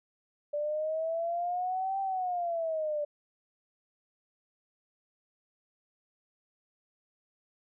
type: exponential two-way sweep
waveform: sine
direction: up then down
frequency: 584 to 784 to 584 Hz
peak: -29 dBFS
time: 0.53-3.05 s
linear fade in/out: 10 ms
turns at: 2 s
effects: none